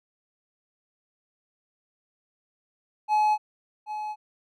triangle tone with echo, 850 Hz, G#5, 40 cents sharp, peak -17 dBFS, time 3.08-3.38 s, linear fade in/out 50 ms, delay 780 ms, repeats 1, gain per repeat -11 dB, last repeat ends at 4.16 s, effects none

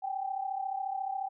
sine tone pair together, 770 / 804.2 Hz, G5 / G5, -31 / +44 cents, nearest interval minor second, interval 75 cents, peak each -33 / -37 dBFS, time 0.02-1.29 s, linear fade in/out 20 ms, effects none

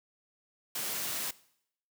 white high-pass noise, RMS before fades -35 dBFS, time 0.75-1.31 s, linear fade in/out 5 ms, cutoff 110 Hz, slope 24 dB/octave, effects noise-tail reverb RT60 0.7 s tail -20 dB re dry

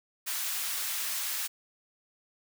white high-pass noise, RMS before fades -33 dBFS, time 0.26-1.48 s, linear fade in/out 20 ms, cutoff 1100 Hz, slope 12 dB/octave, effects none

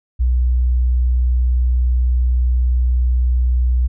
sine tone, 61.74 Hz, B1, in tune, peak -12 dBFS, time 0.19-3.88 s, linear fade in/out 20 ms, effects none

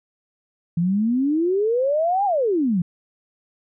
sine exponential two-way sweep, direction up then down, 164.2 to 830.6 to 164.2 Hz, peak -17 dBFS, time 0.77-2.82 s, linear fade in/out 5 ms, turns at 2.25 s, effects none

